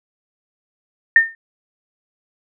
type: tone with exponential decay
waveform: sine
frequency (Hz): 1817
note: A#6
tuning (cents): -45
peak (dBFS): -3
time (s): 1.16-1.35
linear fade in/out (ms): 2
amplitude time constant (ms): 40
effects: none